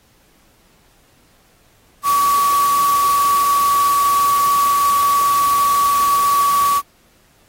sine tone in noise, 1135 Hz, C#6, 41 cents sharp, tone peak -12 dBFS, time 2.03-6.82 s, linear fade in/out 50 ms, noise white, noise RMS -26 dBFS, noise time 2.03-6.82 s, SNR +11 dB, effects pink hiss -55 dBFS RMS until 7.48 s + AAC 48 kbps

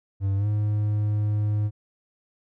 triangle tone with pitch glide, 98 to 105.03 Hz, G2 to G#2, 0 to +20 cents, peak -19 dBFS, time 0.2-1.71 s, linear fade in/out 50 ms, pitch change +120 cents, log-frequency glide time 0.36-0.47 s, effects none

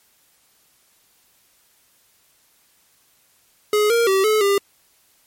square tone with pitch steps, 420.3 / 466.8 / 385.1 / 430.8 / 399.3 Hz, G#4 / A#4 / G4 / A4 / G4, +21 / +2 / -31 / -37 / +32 cents, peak -15 dBFS, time 3.73-4.58 s, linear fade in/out 2 ms, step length 170 ms, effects white hiss -59 dBFS RMS until 5.26 s + MP3 64 kbps

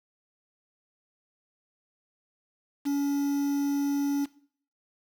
triangle tone with quantisation, 283 Hz, C#4, 36 cents sharp, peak -22 dBFS, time 2.85-4.26 s, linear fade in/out 20 ms, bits 7, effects noise-tail reverb RT60 0.5 s tail -18 dB re dry

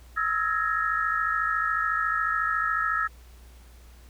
sine tone cluster, 1291 / 1345 / 1676 / 1850 Hz, E6 / E6 / G#6 / A#6, -37 / +34 / +15 / -14 cents, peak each -27 / -29 / -29 / -32 dBFS, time 0.16-3.08 s, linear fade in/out 20 ms, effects added 60 Hz sine -47 dBFS peak until 4.09 s + pink hiss -57 dBFS RMS until 4.09 s

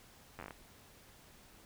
slowing click train, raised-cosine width 0.5 ms, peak -30 dBFS, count 8, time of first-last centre 0.39-0.508 s, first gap 10 ms, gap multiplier 1.17, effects pink hiss -60 dBFS RMS until 1.65 s

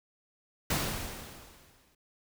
pink noise with exponential decay, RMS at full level -28 dBFS, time 0.7-1.95 s, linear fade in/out 5 ms, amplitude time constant 270 ms, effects none

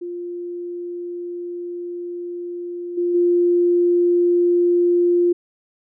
sine tone with level steps, 350 Hz, F4, 4 cents sharp, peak -26 / -17 / -13 dBFS, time 0.01-5.33 s, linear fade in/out 10 ms, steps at 2.97 / 3.14 s, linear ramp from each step 10 ms, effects none

